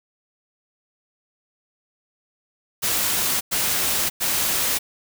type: noise bursts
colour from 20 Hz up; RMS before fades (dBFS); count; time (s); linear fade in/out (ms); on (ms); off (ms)
white; -22; 3; 2.82-4.79; 20; 590; 100
effects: none